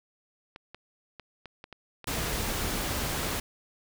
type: clicks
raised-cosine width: 0.3 ms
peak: -27 dBFS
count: 10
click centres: 0.561 / 0.746 / 1.197 / 1.457 / 1.641 / 1.727 / 2.043 / 2.352 / 2.482 / 2.598 s
type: noise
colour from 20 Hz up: pink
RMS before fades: -31 dBFS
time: 2.07-3.4 s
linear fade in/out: 5 ms
effects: none